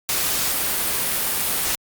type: noise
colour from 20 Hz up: white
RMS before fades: -22 dBFS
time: 0.09-1.75 s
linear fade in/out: 0 ms
effects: Opus 48 kbps